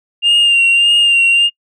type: tone with vibrato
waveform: sine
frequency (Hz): 2794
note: F7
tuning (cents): 0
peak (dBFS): -5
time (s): 0.22-1.5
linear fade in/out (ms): 50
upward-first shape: sine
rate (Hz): 1.7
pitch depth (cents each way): 31
effects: noise-tail reverb RT60 0.1 s tail -26 dB re dry + tanh soft clip ceiling -6 dBFS